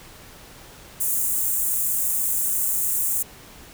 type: high-pass noise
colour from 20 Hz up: white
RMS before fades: -23 dBFS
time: 1-3.23 s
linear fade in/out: 10 ms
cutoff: 7100 Hz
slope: 48 dB/octave
effects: pink hiss -45 dBFS RMS until 3.73 s